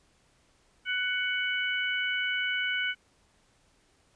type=harmonic tone; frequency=745 Hz; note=F#5; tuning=12 cents sharp; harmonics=2 / 3 / 4; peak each=-30 / -32 / -33 dBFS; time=0.85-2.95 s; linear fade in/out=50 ms; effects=pink hiss -66 dBFS RMS until 4.15 s + resampled to 22050 Hz